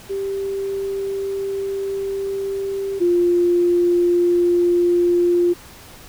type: tone pair in turn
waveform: sine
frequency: 392 / 350 Hz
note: G4 / F4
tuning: 0 / +4 cents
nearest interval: major second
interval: 196 cents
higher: first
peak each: -21 / -13 dBFS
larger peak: second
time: 0.09-3 / 3-5.54 s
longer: first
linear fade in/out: 20 ms
effects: pink hiss -42 dBFS RMS until 6.08 s